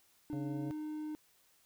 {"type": "tone with pitch glide", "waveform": "triangle", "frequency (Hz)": [300, 305.8], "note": ["D4", "D#4"], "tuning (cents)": [37, -30], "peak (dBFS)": -36, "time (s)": [0.3, 1.15], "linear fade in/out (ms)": 0, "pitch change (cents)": 33, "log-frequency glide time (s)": [0.46, 0.68]}
{"type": "harmonic tone", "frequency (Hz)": 139.3, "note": "C#3", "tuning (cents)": 9, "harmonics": [1, 2, 3, 4, 5], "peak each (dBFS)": [-40, -46, -50, -52, -54], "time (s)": [0.33, 0.71], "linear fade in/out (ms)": 0}
{"effects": ["white hiss -69 dBFS RMS until 1.65 s"]}